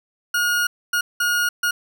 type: tone bursts at uneven times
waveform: 40% pulse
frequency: 1435 Hz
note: F6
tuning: 47 cents sharp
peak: -17 dBFS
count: 4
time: 0.34-0.67 / 0.93-1.01 / 1.2-1.49 / 1.63-1.71 s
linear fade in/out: 5 ms
effects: none